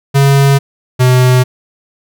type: tone pair in turn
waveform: square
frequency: 138.7 / 126.77 Hz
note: C#3 / B2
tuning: +1 / +46 cents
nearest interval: major second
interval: 155 cents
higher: first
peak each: -6 dBFS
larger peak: neither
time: 0.14-0.59 / 0.99-1.44 s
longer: neither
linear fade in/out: 20 ms
effects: none